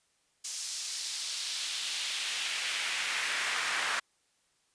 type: noise with high-pass filter sweep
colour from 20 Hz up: brown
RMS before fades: -34 dBFS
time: 0.44-4 s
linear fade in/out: 10 ms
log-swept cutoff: 6000 to 1500 Hz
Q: 1.5
effects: white hiss -72 dBFS RMS until 4.74 s + resampled to 22050 Hz